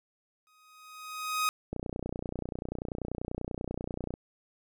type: tone with exponential growth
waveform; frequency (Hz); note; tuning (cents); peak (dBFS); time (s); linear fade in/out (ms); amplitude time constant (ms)
sawtooth; 1254; D#6; +13; -21; 0.47-1.49; 0; 220
type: click train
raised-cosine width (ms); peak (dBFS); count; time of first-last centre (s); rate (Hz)
2; -21; 74; 1.73-4.139; 30.3
effects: none